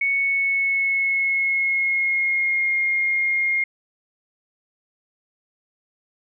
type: tone with pitch glide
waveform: sine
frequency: 2217 to 2133 Hz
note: C#7 to C7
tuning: 0 to +33 cents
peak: -18 dBFS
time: 0.01-3.64 s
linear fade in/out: 5 ms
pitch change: -67 cents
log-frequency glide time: 0.12-2.75 s
effects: none